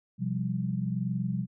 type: chord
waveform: sine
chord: C suspended fourth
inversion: none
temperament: equal with one note detuned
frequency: 127.6 / 174.61 / 196 Hz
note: C3 / F3 / G3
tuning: -43 / 0 / 0 cents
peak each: -32 dBFS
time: 0.18-1.47 s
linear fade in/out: 50 ms
effects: none